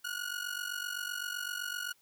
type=ring-modulated tone; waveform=sawtooth; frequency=1450 Hz; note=F#6; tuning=35 cents flat; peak=-29 dBFS; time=0.04-1.93 s; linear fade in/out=10 ms; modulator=23.9 Hz; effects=white hiss -68 dBFS RMS until 2.01 s